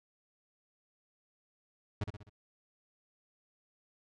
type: tone with echo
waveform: 40% pulse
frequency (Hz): 103.5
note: G#2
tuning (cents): -5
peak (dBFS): -30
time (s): 2.01-2.04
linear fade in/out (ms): 5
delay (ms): 64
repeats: 4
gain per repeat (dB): -6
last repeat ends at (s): 2.296
effects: low-pass 5000 Hz 12 dB/octave